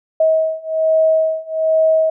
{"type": "beating tone pair", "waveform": "sine", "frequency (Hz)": [637, 638.2], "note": ["D#5", "D#5"], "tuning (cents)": [41, 44], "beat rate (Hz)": 1.2, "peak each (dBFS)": [-16, -15], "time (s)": [0.2, 2.1], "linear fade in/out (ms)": 5, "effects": []}